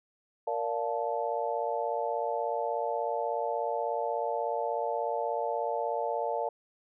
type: chord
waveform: sine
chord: Bb major seventh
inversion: none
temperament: just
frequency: 466.2 / 582.7 / 699.2 / 874.1 Hz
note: Bb4 / D5 / F5 / A5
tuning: 0 / -14 / +2 / -12 cents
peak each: -34 dBFS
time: 0.47-6.49 s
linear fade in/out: 5 ms
effects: none